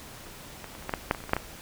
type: clicks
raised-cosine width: 0.5 ms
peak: -23 / -29 / -30 / -15 / -11 / -7 / -21 / -28 / -27 / -22 / -6 / -13 dBFS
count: 12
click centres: 0.643 / 0.751 / 0.825 / 0.894 / 0.938 / 1.111 / 1.148 / 1.204 / 1.239 / 1.294 / 1.334 / 1.366 s
effects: pink hiss -45 dBFS RMS until 1.61 s